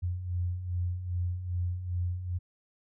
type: beating tone pair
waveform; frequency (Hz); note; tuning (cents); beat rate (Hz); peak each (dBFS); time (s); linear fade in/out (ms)
sine; 87 / 89.5; F2 / F2; -6 / +43; 2.5; -37 / -30; 0.02-2.39; 20
effects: none